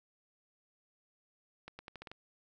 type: accelerating click train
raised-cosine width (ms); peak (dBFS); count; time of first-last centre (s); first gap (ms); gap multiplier
0.3; -30; 7; 1.68-2.116; 110; 0.83
effects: none